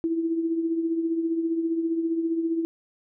sine tone with tremolo, 329.6 Hz, E4, in tune, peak -20 dBFS, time 0.04-2.65 s, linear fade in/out 0 ms, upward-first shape triangle, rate 15 Hz, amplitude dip 60%, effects none

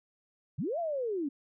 sine linear two-way sweep, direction up then down, 106.4 to 702 to 264.3 Hz, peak -30 dBFS, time 0.58-1.29 s, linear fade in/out 10 ms, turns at 0.79 s, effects none

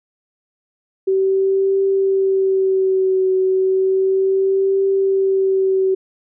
sine tone with vibrato, 382.6 Hz, G4, 42 cents flat, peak -13 dBFS, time 1.07-5.95 s, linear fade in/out 10 ms, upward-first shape triangle, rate 0.33 Hz, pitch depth 32 cents each way, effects none

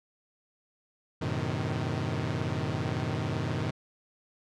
sawtooth chord, F# diminished seventh, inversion none, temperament equal with one note detuned, 92.5 / 110 / 128.19 / 155.56 Hz, F#2 / A2 / C3 / Eb3, 0 / 0 / -35 / 0 cents, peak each -32 / -31 / -30 / -30 dBFS, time 1.21-3.71 s, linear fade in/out 10 ms, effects low-pass 5000 Hz 12 dB/octave

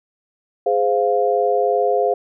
sine chord, F minor, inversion first, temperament equal with one note detuned, 415.3 / 518.1 / 698.5 Hz, Ab4 / C5 / F5, 0 / -17 / 0 cents, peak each -19 dBFS, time 0.66-2.14 s, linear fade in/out 5 ms, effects none

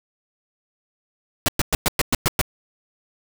pink noise bursts, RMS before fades -18 dBFS, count 8, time 1.46-2.414 s, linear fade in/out 0 ms, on 23 ms, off 110 ms, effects none

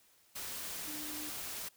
sine tone in noise, 301.6 Hz, D4, 46 cents sharp, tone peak -46 dBFS, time 0.87-1.3 s, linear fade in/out 10 ms, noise white, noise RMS -42 dBFS, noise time 0.35-1.69 s, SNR -7 dB, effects white hiss -67 dBFS RMS until 1.76 s

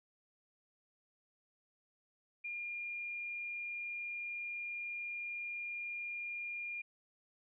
sine tone, 2411 Hz, D7, 45 cents sharp, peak -39 dBFS, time 2.44-6.82 s, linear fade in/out 10 ms, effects none

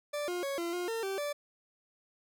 40% pulse tone with pitch steps, 587 / 354.9 / 554 / 341.3 / 355 / 454.4 / 388.4 / 583 Hz, D5 / F4 / C#5 / F4 / F4 / A#4 / G4 / D5, -1 / +28 / -1 / -40 / +28 / -44 / -16 / -13 cents, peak -32 dBFS, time 0.13-1.33 s, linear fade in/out 10 ms, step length 150 ms, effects none

